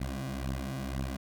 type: beating tone pair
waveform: 15% pulse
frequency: 65.41 / 67.41 Hz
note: C2 / C#2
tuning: 0 / -48 cents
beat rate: 2 Hz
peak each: -30 dBFS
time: 0-1.17 s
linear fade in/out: 10 ms
effects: none